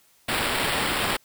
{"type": "noise with sample-and-hold", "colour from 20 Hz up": "white", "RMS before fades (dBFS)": -25, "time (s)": [0.28, 1.17], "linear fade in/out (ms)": 10, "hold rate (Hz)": 6300, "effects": ["white hiss -60 dBFS RMS until 1.24 s"]}